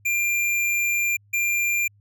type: tone bursts at uneven times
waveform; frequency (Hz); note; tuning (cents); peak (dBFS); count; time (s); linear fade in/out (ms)
square; 2386; D7; +27; -21; 2; 0.05-1.17 / 1.33-1.88; 10
effects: added 102 Hz sine -54 dBFS peak until 2 s